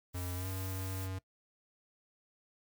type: noise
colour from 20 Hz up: blue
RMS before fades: -47 dBFS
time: 0.13-1.09 s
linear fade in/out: 50 ms
type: tone with pitch glide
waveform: square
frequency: 90 to 94.42 Hz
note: F#2 to F#2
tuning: -47 to +36 cents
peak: -38 dBFS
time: 0.14-1.19 s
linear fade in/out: 10 ms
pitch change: +83 cents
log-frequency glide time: 0.35-0.48 s
effects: noise-tail reverb RT60 0.1 s tail -20 dB re dry